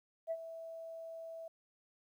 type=tone with ADSR envelope; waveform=sine; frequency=656 Hz; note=E5; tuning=9 cents flat; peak=-32 dBFS; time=0.27-1.48 s; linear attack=40 ms; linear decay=54 ms; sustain=-12 dB; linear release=4 ms; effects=tanh soft clip ceiling -29 dBFS + 12-bit